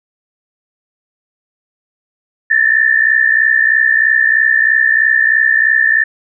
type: tone pair together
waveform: sine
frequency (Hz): 1745.9 / 1809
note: A6 / A6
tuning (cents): -14 / +48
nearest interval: minor second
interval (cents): 62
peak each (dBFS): -11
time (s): 2.5-6.04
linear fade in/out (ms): 10
effects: none